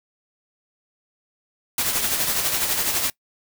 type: noise with tremolo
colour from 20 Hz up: white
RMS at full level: -21 dBFS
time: 1.78-3.1 s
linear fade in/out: 2 ms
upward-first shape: sine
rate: 12 Hz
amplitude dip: 45%
effects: noise-tail reverb RT60 0.1 s tail -22 dB re dry